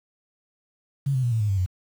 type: tone with pitch steps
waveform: sine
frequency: 138.6 / 129.32 / 120.66 / 112.58 / 105.04 / 98 / 91.44 Hz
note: C#3 / C3 / B2 / A2 / G#2 / G2 / F#2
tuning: 0 / -20 / -40 / +40 / +20 / 0 / -20 cents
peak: -20 dBFS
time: 1.06-1.662 s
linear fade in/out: 10 ms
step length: 86 ms
effects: 8-bit